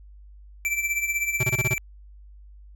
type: tone with tremolo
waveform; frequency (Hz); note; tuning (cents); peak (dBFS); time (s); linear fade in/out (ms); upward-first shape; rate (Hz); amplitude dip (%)
square; 2335; D7; -11; -21; 0.65-1.78; 0; triangle; 16; 75
type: tone bursts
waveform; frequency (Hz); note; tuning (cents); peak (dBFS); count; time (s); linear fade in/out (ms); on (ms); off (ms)
square; 125.2; B2; +24; -23; 6; 1.4-1.739; 5; 34; 27
effects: added 50 Hz sine -44 dBFS peak until 2.75 s